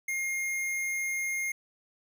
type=tone; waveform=square; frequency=2131 Hz; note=C7; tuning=31 cents sharp; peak=-30 dBFS; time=0.08-1.52 s; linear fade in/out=5 ms; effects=none